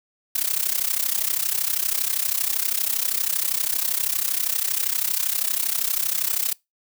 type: noise with amplitude modulation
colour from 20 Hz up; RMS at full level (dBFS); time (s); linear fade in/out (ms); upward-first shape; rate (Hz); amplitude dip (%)
blue; -20; 0.35-6.53; 5; sine; 32.6; 85
effects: noise-tail reverb RT60 0.2 s tail -24 dB re dry